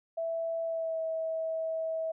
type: tone with pitch glide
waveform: sine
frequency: 660 to 646.4 Hz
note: E5 to E5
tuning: +2 to -34 cents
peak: -30 dBFS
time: 0.17-2.12 s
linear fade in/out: 10 ms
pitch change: -36 cents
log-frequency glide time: 0.64-1.01 s
effects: none